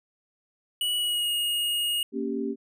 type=tone with pitch glide; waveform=square; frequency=2936 to 2866 Hz; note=F#7 to F7; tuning=-14 to +44 cents; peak=-25 dBFS; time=0.81-2.03 s; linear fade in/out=2 ms; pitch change=-42 cents; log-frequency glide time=0.97-1.3 s
type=chord; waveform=sine; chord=G diminished; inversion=first; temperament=equal; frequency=233.1 / 277.2 / 392 Hz; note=Bb3 / Db4 / G4; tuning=0 / 0 / 0 cents; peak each=-31 dBFS; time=2.12-2.56 s; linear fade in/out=50 ms
effects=none